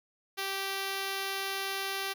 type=tone; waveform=5% pulse; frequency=389.8 Hz; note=G4; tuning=10 cents flat; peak=-21 dBFS; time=0.37-2.14 s; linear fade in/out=20 ms; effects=none